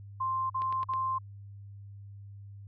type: tone bursts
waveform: sine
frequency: 1050 Hz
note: C6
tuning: 6 cents sharp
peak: -28 dBFS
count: 3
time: 0.2-1.186 s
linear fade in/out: 10 ms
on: 300 ms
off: 43 ms
type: click train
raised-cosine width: 0.3 ms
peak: -29 dBFS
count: 4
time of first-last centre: 0.62-0.936 s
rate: 9.48 Hz
effects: added 100 Hz sine -44 dBFS peak until 2.67 s